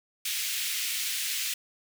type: high-pass noise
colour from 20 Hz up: pink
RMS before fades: -31 dBFS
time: 0.25-1.54 s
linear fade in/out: 5 ms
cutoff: 2200 Hz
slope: 24 dB/octave
effects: none